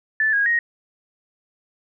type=tone with pitch steps; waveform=sine; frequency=1752 / 1641 / 1874 Hz; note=A6 / G#6 / A#6; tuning=-8 / -21 / +9 cents; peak=-16 dBFS; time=0.2-0.59 s; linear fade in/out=2 ms; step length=130 ms; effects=none